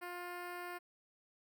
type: tone with notch filter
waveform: 10% pulse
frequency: 353.5 Hz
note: F4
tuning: 21 cents sharp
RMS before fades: -45 dBFS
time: 0.01-0.79 s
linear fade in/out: 20 ms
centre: 6200 Hz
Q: 0.8
effects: none